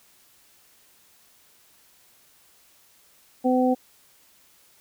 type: harmonic tone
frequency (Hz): 254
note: B3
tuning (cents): +49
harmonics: 1 / 2 / 3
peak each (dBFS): -20 / -23 / -25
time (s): 3.44-3.75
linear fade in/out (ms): 20
effects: white hiss -58 dBFS RMS until 4.8 s